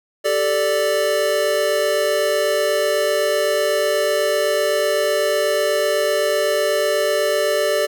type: chord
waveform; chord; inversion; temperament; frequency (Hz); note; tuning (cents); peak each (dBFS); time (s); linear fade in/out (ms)
square; G suspended second; none; equal; 392 / 440 / 587.3; G4 / A4 / D5; 0 / 0 / 0; -25 / -23 / -19; 0.24-7.87; 20
effects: none